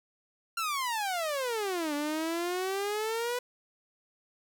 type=exponential two-way sweep; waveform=sawtooth; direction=down then up; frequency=1391 to 288 to 497.1 Hz; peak=-26 dBFS; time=0.57-3.39 s; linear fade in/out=5 ms; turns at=1.94 s; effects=none